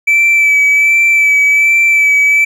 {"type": "tone with vibrato", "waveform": "triangle", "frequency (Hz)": 2312, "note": "D7", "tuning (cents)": -28, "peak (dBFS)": -4, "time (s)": [0.07, 2.45], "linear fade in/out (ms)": 10, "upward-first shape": "sine", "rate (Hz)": 1.3, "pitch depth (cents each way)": 23, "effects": ["tanh soft clip ceiling 0 dBFS"]}